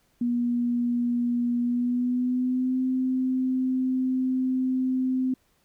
sine tone with pitch glide, 240.7 to 258 Hz, B3 to C4, -44 to -24 cents, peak -22 dBFS, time 0.21-5.34 s, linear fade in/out 5 ms, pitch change +120 cents, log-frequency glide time 1.6-2.81 s, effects pink hiss -67 dBFS RMS until 5.64 s

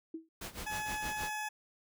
sine tone with exponential decay, 323.9 Hz, E4, 30 cents flat, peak -35 dBFS, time 0.14-0.29 s, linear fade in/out 5 ms, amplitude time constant 32 ms
pink noise with tremolo, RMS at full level -41 dBFS, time 0.41-1.3 s, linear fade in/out 5 ms, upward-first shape sine, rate 6.4 Hz, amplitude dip 85%
20% pulse tone, 851 Hz, G#5, 42 cents sharp, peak -31 dBFS, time 0.66-1.49 s, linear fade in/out 10 ms
effects none

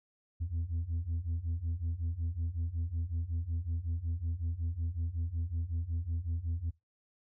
sine beating tone pair, 80.6 / 86 Hz, E2 / F2, -38 / -26 cents, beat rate 5.4 Hz, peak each -34 / -32 dBFS, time 0.4-6.71 s, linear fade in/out 20 ms, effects noise-tail reverb RT60 0.2 s tail -21 dB re dry + tanh soft clip ceiling -29 dBFS

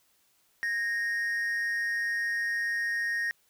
triangle tone pair together, 1654.2 / 1861 Hz, G#6 / A#6, -7 / -3 cents, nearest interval major second, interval 204 cents, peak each -36 / -26 dBFS, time 0.63-3.31 s, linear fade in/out 0 ms, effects white hiss -68 dBFS RMS until 3.49 s

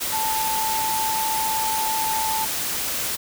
sine tone in noise, 880 Hz, A5, in tune, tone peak -23 dBFS, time 0.12-2.46 s, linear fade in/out 20 ms, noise white, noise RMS -26 dBFS, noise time 0-3.17 s, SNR 0 dB, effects none

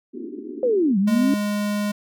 white band-pass noise, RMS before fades -34 dBFS, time 0.13-0.94 s, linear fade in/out 20 ms, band 220 to 400 Hz, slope 96 dB/octave
sine linear two-way sweep, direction down then up, 523.3 to 186.6 to 285 Hz, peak -16 dBFS, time 0.63-1.34 s, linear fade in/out 2 ms, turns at 0.98 s
square tone, 206.7 Hz, G#3, 8 cents flat, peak -22 dBFS, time 1.07-1.92 s, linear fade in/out 10 ms
effects none

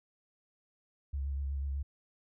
sine tone with vibrato, 69.3 Hz, C#2, in tune, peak -32 dBFS, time 1.13-1.83 s, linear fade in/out 10 ms, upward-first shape sine, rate 8.1 Hz, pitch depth 34 cents each way, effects none

